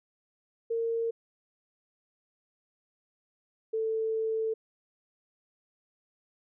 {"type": "tone pair in turn", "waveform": "sine", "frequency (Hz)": [458.8, 443.4], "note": ["A#4", "A4"], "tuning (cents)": [-28, 13], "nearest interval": "minor second", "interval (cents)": 59, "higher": "first", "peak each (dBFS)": -27, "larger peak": "neither", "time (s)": [[0.7, 1.11], [3.73, 4.54]], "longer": "second", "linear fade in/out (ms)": 10, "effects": []}